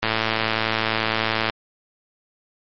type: click train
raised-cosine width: 0.3 ms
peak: -4 dBFS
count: 164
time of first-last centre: 0.03-1.498 s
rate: 111 Hz
effects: MP3 32 kbps